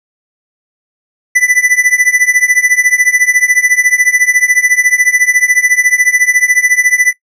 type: tone with tremolo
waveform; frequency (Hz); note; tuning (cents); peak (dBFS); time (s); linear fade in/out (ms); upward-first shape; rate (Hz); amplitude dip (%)
square; 1990; B6; +13; -4; 1.35-7.13; 10; triangle; 14; 95
effects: noise-tail reverb RT60 0.1 s tail -19 dB re dry + low-pass 11000 Hz 12 dB/octave